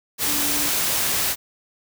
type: tone in noise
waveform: sine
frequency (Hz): 291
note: D4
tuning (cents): -16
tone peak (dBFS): -31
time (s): 0.24-0.71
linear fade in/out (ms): 50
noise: white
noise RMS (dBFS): -22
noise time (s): 0.18-1.36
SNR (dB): -12
effects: none